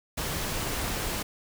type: noise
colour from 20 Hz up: pink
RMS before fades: -31 dBFS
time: 0.17-1.23 s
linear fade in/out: 10 ms
effects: none